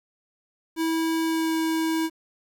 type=tone with pitch glide; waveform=square; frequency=325.2 to 322.6 Hz; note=E4 to E4; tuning=-23 to -37 cents; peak=-23 dBFS; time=0.76-2.1 s; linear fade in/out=50 ms; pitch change=-14 cents; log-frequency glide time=1.23-1.55 s; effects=9-bit